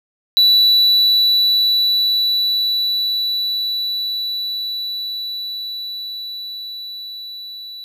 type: tone with level ramp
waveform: triangle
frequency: 3951 Hz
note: B7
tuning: in tune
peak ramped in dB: -7 to -29 dBFS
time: 0.37-7.84 s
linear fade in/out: 0 ms
effects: none